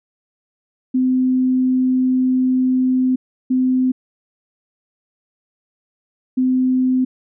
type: tone bursts at uneven times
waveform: sine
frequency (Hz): 256.5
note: C4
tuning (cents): -34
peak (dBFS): -13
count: 3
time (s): 0.94-3.16 / 3.5-3.92 / 6.37-7.05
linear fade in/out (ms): 10
effects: none